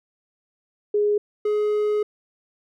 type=tone pair in turn; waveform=sine / triangle; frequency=415.3 / 420.4 Hz; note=G#4 / G#4; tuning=0 / +21 cents; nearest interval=unison; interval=21 cents; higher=second; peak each=-17 dBFS; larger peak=neither; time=0.94-1.18 / 1.45-2.03 s; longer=second; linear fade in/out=5 ms; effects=none